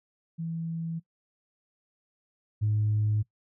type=tone pair in turn; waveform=sine; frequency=164.81 / 106.23 Hz; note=E3 / G#2; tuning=0 / +40 cents; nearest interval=minor sixth; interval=760 cents; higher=first; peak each=-30 / -22 dBFS; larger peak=second; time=0.38-1 / 2.61-3.23 s; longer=neither; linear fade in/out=20 ms; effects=noise-tail reverb RT60 0.1 s tail -20 dB re dry + tanh soft clip ceiling -19 dBFS